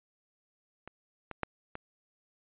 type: clicks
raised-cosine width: 0.5 ms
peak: -29 / -24 / -15 / -24 dBFS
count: 4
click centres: 0.876 / 1.313 / 1.433 / 1.754 s
effects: resampled to 8000 Hz